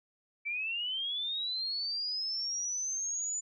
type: linear sweep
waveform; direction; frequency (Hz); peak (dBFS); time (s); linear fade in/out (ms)
sine; up; 2297 to 7040; -32; 0.45-3.41; 20
effects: none